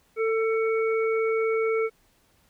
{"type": "harmonic tone", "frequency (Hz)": 446, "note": "A4", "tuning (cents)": 23, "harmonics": [1, 3, 5], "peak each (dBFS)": [-22, -33, -33], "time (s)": [0.16, 1.9], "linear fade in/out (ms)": 50, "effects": ["pink hiss -64 dBFS RMS until 2.49 s"]}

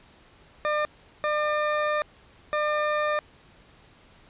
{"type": "tone bursts at uneven times", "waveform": "20% pulse", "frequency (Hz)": 601, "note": "D5", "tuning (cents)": 40, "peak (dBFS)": -18, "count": 3, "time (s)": [[0.65, 0.85], [1.24, 2.02], [2.53, 3.19]], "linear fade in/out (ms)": 0, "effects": ["pink hiss -55 dBFS RMS until 4.29 s", "resampled to 8000 Hz"]}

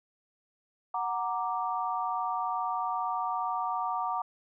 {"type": "chord", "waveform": "sine", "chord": "Gb augmented", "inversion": "none", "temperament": "equal", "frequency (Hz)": [740, 932.3, 1174.7], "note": ["Gb5", "Bb5", "D6"], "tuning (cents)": [0, 0, 0], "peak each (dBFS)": -33, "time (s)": [0.94, 4.22], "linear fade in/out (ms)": 5, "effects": []}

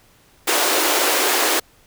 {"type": "high-pass noise", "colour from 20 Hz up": "pink", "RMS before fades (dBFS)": -18, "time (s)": [0.47, 1.6], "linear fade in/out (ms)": 10, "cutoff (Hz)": 310, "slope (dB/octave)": 48, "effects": ["pink hiss -54 dBFS RMS until 1.86 s"]}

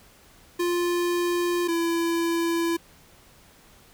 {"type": "tone pair in turn", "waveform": "square", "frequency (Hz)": [349.6, 336], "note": ["F4", "E4"], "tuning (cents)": [2, 33], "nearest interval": "minor second", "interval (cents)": 69, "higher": "first", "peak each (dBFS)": -23, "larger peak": "neither", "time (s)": [[0.59, 1.68], [1.68, 2.77]], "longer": "neither", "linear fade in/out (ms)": 10, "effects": ["pink hiss -54 dBFS RMS until 3.93 s"]}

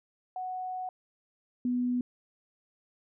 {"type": "tone pair in turn", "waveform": "sine", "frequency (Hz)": [740, 246.9], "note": ["F#5", "B3"], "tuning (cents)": [0, 0], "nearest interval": "octave + perfect fifth", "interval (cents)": 1900, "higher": "first", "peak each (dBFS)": [-33, -26], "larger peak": "second", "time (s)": [[0.36, 0.89], [1.65, 2.01]], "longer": "first", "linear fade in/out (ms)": 2, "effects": []}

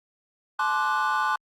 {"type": "chord", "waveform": "triangle", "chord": "D dominant seventh", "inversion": "second", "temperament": "equal with one note detuned", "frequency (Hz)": [861.9, 1046.5, 1174.7, 1480], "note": ["A5", "C6", "D6", "F#6"], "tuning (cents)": [-36, 0, 0, 0], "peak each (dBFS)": -25, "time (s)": [0.59, 1.36], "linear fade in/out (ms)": 5, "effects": ["tanh soft clip ceiling -15 dBFS", "Opus 48 kbps"]}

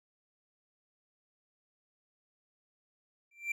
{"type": "tone with exponential growth", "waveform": "triangle", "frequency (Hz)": 2355, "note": "D7", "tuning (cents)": 4, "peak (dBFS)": -26, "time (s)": [3.31, 3.52], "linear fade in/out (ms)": 5, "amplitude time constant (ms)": 44, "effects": []}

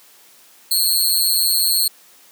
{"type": "tone with amplitude modulation", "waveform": "15% pulse", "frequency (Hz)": 4278, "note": "C8", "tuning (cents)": 38, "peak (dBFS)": -4, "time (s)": [0.71, 1.88], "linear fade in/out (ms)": 5, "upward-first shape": "sine", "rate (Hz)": 180, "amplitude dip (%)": 95, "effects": ["white hiss -49 dBFS RMS until 2.31 s", "high-pass 200 Hz 12 dB/octave"]}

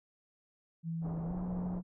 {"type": "tone with pitch glide", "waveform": "sine", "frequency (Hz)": [164.81, 179.73], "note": ["E3", "F3"], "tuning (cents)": [0, 50], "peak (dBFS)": -34, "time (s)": [0.83, 1.83], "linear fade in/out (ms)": 50, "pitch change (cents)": 150, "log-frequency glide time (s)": [1.25, 1.33]}
{"type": "low-pass noise", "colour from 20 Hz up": "pink", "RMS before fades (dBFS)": -44, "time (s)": [1.01, 1.82], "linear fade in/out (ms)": 50, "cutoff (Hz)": 910, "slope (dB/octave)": 24}
{"effects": []}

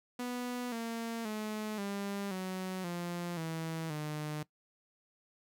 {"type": "tone with pitch steps", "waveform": "sawtooth", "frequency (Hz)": [246.1, 229.6, 214.2, 199.9, 186.51, 174.02, 162.37, 151.49], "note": ["B3", "A#3", "A3", "G3", "F#3", "F3", "E3", "D#3"], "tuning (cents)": [-6, -26, -46, 34, 14, -6, -26, -46], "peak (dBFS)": -32, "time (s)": [0.19, 4.43], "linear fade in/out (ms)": 5, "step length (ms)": 530, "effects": ["noise-tail reverb RT60 0.1 s tail -19 dB re dry"]}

